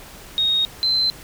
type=tone pair in turn; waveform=sine; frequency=3736 / 4083 Hz; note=A#7 / C8; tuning=+3 / -43 cents; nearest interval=major second; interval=154 cents; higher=second; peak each=-16 dBFS; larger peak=neither; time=0.38-0.65 / 0.83-1.1 s; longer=neither; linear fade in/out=0 ms; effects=pink hiss -41 dBFS RMS until 1.23 s